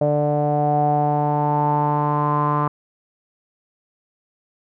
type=tone with low-pass filter sweep; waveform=sawtooth; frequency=147.7 Hz; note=D3; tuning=10 cents sharp; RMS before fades=-19 dBFS; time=0.01-2.68 s; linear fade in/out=5 ms; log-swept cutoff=620 to 1100 Hz; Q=8.8; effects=none